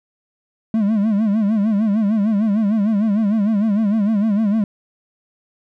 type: tone with vibrato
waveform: triangle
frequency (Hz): 211.2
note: G#3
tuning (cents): +29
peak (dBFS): -12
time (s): 0.74-4.64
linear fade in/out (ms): 2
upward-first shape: sine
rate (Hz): 6.6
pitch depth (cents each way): 120
effects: none